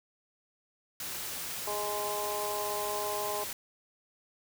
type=noise; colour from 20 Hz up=white; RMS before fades=-38 dBFS; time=1-3.53 s; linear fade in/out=2 ms
type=harmonic tone; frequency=207.7 Hz; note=G#3; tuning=in tune; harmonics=2 / 3 / 4 / 5; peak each=-38 / -38 / -38 / -38 dBFS; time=1.67-3.44 s; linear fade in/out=5 ms
effects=none

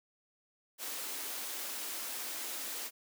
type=high-pass noise; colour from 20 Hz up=white; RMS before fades=-40 dBFS; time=0.78-2.91 s; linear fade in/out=50 ms; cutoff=230 Hz; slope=48 dB/octave; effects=none

